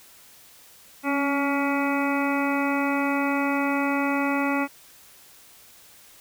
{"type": "harmonic tone with a mistuned harmonic", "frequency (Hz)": 281.9, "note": "C#4", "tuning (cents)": 29, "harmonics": [1, 2, 3, 4, 5, 7, 8, 9], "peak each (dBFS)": [-24, -31, -30, -32, -32, -33, -36, -34], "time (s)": [1.03, 4.68], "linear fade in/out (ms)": 50, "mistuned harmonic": 1, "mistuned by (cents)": -27, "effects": ["white hiss -51 dBFS RMS until 6.2 s"]}